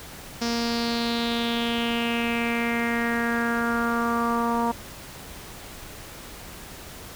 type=tone with low-pass filter sweep; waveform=sawtooth; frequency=234.2 Hz; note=A#3; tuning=8 cents sharp; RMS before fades=-25 dBFS; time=0.41-4.72 s; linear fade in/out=10 ms; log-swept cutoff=5400 to 980 Hz; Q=4.8; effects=pink hiss -41 dBFS RMS until 7.15 s